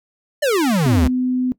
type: exponential sweep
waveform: square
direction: down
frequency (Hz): 621 to 65.41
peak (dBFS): -15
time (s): 0.42-1.08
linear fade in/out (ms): 10
type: tone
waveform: sine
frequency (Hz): 253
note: B3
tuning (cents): +42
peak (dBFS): -16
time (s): 0.86-1.52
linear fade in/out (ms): 0
effects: noise-tail reverb RT60 0.1 s tail -19 dB re dry